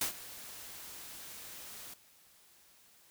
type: noise with ADSR envelope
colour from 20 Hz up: white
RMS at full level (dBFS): -31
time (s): 0.01-1.94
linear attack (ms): 4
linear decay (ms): 110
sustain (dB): -17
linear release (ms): 5
effects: white hiss -63 dBFS RMS until 3.1 s